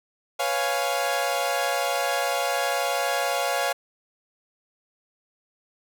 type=chord; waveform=sawtooth; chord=C# dominant seventh; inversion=third; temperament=equal; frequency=493.9 / 554.4 / 698.5 / 830.6 Hz; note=B4 / C#5 / E#5 / G#5; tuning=0 / 0 / 0 / 0 cents; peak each=-29 / -24 / -23 / -26 dBFS; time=0.39-3.73 s; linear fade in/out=10 ms; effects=none